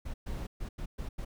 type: noise bursts at uneven times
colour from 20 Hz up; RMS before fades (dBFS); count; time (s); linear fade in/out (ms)
brown; -37; 6; 0.05-0.14 / 0.26-0.47 / 0.6-0.69 / 0.78-0.86 / 0.98-1.09 / 1.18-1.25; 10
effects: none